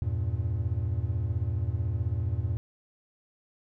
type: chord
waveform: triangle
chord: E diminished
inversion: none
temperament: equal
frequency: 82.41 / 98 / 116.54 Hz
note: E2 / G2 / Bb2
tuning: 0 / 0 / 0 cents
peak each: -29 dBFS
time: 0.02-2.57 s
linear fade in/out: 0 ms
effects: none